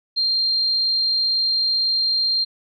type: tone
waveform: sine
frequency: 4186 Hz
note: C8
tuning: in tune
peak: -17 dBFS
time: 0.16-2.45 s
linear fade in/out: 20 ms
effects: none